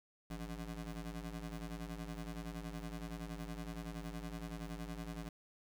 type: ring-modulated tone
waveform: 25% pulse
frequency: 112.3 Hz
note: A2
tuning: 36 cents sharp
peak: -36 dBFS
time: 0.3-5.29 s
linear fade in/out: 5 ms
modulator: 61.5 Hz
effects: none